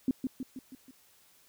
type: tone with echo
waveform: sine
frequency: 260 Hz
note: C4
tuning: 11 cents flat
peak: -23 dBFS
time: 0.08-0.11 s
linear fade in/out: 2 ms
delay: 160 ms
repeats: 5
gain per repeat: -5 dB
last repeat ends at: 0.91 s
effects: white hiss -63 dBFS RMS until 1.48 s